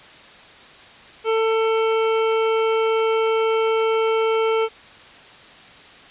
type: tone pair together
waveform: square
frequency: 446.3 / 892 Hz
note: A4 / A5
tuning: +25 / +23 cents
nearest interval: octave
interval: 1198 cents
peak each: -18 / -28 dBFS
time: 1.24-4.69 s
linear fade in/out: 50 ms
effects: white hiss -44 dBFS RMS until 6.1 s + resampled to 8000 Hz